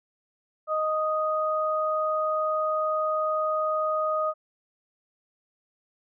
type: tone pair together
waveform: sine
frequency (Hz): 622.2 / 1244.5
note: D#5 / D#6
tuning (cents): 0 / 0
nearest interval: octave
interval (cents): 1200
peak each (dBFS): -26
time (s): 0.67-4.34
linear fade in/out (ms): 50
effects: none